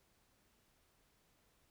silence, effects pink hiss -74 dBFS RMS until 1.7 s

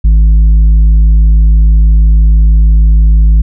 sine tone with tanh clipping, 53.1 Hz, G#1, 39 cents sharp, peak -3 dBFS, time 0.04-3.42 s, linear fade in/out 10 ms, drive 5 dB, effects none

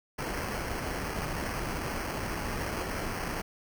pink noise with sample-and-hold, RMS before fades -34 dBFS, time 0.18-3.42 s, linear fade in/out 10 ms, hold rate 3675 Hz, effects none

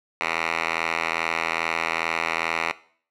5% pulse tone with band-pass filter, 82.41 Hz, E2, in tune, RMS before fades -26 dBFS, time 0.21-2.72 s, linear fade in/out 0 ms, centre 1900 Hz, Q 2.2, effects noise-tail reverb RT60 0.5 s tail -18 dB re dry

